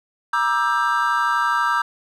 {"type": "chord", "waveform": "triangle", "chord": "E half-diminished seventh", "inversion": "second", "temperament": "just", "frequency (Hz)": [949.3, 1186.7, 1318.5, 1582.2], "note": ["Bb5", "D6", "E6", "G6"], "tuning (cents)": [31, 18, 0, 16], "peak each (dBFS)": -21, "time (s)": [0.33, 1.82], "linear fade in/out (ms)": 5, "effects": []}